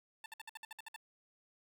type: tone bursts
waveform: 15% pulse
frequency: 887 Hz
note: A5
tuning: 14 cents sharp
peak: -39 dBFS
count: 10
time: 0.24-0.962 s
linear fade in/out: 2 ms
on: 20 ms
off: 58 ms
effects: none